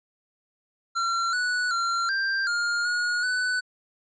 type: tone with pitch steps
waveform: square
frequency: 1365 / 1476 / 1373 / 1580 / 1411 / 1444 / 1496 Hz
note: F6 / F#6 / F6 / G6 / F6 / F#6 / F#6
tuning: -40 / -5 / -30 / +13 / +17 / -43 / +19 cents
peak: -24 dBFS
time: 0.95-3.61 s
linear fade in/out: 20 ms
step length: 380 ms
effects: resampled to 16000 Hz